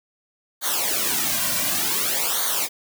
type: noise with flanger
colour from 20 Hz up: white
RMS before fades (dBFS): -23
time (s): 0.61-2.69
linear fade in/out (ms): 50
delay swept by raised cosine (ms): 0.38 to 2.38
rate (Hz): 0.55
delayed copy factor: -0.85
effects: none